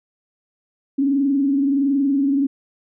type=tone with frequency modulation; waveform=sine; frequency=277.2 Hz; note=C#4; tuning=in tune; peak=-15 dBFS; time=0.98-2.47 s; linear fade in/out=10 ms; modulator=21.4 Hz; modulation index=0.56; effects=none